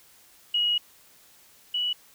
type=tone pair in turn; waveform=sine; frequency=2899 / 2943 Hz; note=F#7 / F#7; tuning=-36 / -10 cents; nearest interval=unison; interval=26 cents; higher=second; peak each=-21 / -24 dBFS; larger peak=first; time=0.54-0.78 / 1.74-1.93 s; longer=first; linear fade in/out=5 ms; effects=white hiss -56 dBFS RMS until 2.14 s